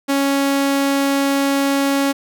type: tone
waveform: sawtooth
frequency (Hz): 277.2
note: C#4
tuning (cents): 0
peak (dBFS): -11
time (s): 0.08-2.13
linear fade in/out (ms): 20
effects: none